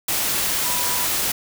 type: tone in noise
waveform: sine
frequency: 980 Hz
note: B5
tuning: 14 cents flat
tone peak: -30 dBFS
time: 0.64-1.05 s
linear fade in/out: 5 ms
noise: white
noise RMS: -22 dBFS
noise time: 0.08-1.32 s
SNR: -11 dB
effects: none